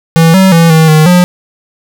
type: tone with pitch steps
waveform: square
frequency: 164.1 / 190.1 / 166.5 / 159.9 / 155.4 / 178.6 Hz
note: E3 / F#3 / E3 / D#3 / D#3 / F3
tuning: -8 / +47 / +18 / +48 / -2 / +39 cents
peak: -3 dBFS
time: 0.16-1.24 s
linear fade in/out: 0 ms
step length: 180 ms
effects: 7-bit